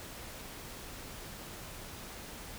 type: silence
effects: pink hiss -46 dBFS RMS until 2.58 s